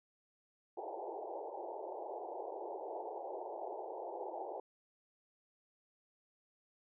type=band-pass noise; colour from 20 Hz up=white; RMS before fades=-44 dBFS; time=0.77-4.6 s; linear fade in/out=5 ms; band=340 to 900 Hz; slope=96 dB/octave; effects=none